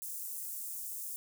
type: high-pass noise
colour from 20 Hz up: white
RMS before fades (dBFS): -41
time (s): 0.02-1.16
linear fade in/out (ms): 0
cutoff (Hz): 7500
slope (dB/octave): 24
effects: none